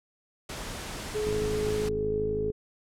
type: noise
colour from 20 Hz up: pink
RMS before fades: -37 dBFS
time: 0.49-1.89 s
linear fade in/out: 5 ms
type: tone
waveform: sine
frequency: 424.7 Hz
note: G#4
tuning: 39 cents sharp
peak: -27 dBFS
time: 1.14-2.52 s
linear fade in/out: 20 ms
type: click train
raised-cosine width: 3 ms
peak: -22 dBFS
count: 66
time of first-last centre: 1.27-2.501 s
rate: 52.8 Hz
effects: low-pass 10000 Hz 12 dB/octave